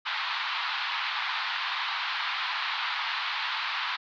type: band-pass noise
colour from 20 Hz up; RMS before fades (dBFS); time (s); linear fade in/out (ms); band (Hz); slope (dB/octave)
pink; -31; 0.05-3.97; 20; 880 to 4300; 48
effects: none